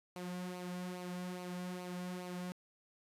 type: tone with flanger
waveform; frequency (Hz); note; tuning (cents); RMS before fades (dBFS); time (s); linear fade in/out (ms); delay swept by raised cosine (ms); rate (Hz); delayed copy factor
sawtooth; 180; F#3; -47; -43; 0.16-2.52; 0; 0.57 to 3.27; 2.4; -0.55
effects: resampled to 32000 Hz